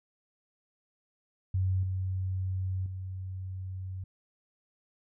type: tone with level steps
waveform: sine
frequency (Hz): 93.7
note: F#2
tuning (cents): +22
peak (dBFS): -25 / -29 / -35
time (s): 1.54-4.04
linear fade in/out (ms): 5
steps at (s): 1.83 / 2.86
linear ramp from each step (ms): 2
effects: none